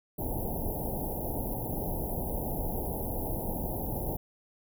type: band-stop noise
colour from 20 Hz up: pink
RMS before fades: -33 dBFS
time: 0.18-4.17 s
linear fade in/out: 10 ms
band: 900 to 11000 Hz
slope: 96 dB/octave
effects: none